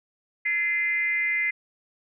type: tone with frequency modulation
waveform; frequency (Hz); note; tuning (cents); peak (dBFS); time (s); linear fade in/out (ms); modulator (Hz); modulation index
sine; 2063; C7; -25; -22; 0.45-1.51; 10; 353; 0.49
effects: none